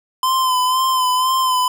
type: tone with vibrato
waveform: square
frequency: 1026 Hz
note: C6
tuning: 34 cents flat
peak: -15 dBFS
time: 0.23-1.68 s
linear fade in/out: 2 ms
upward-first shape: sine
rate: 2 Hz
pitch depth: 37 cents each way
effects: none